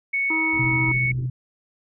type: tone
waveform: sine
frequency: 2217 Hz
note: C#7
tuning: in tune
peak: -20 dBFS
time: 0.13-1.12 s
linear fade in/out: 10 ms
type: harmonic tone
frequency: 319.7 Hz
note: D#4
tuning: 47 cents sharp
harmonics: 1 / 3 / 4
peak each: -26 / -30 / -39 dBFS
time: 0.3-0.92 s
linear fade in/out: 5 ms
type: low-pass noise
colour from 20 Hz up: pink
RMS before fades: -38 dBFS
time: 0.53-1.26 s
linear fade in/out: 2 ms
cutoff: 400 Hz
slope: 96 dB/octave
type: tone with tremolo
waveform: sine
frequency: 126.9 Hz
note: B2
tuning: 47 cents sharp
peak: -21 dBFS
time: 0.59-1.3 s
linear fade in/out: 5 ms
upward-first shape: triangle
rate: 14 Hz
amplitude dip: 35%
effects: none